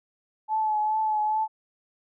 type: tone with vibrato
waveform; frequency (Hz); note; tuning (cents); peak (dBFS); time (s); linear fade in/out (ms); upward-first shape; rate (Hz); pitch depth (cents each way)
sine; 861; A5; -38; -22; 0.48-1.48; 50; triangle; 2.4; 31
effects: none